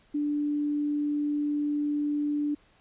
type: tone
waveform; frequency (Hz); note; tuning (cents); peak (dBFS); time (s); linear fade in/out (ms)
sine; 293.7; D4; 0; -25; 0.14-2.55; 10
effects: pink hiss -62 dBFS RMS until 2.8 s + resampled to 8000 Hz